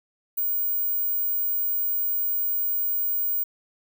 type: tone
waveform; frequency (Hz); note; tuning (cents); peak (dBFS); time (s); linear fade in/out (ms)
sine; 15390; B9; -46; -22; 0.37-3.44; 10
effects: none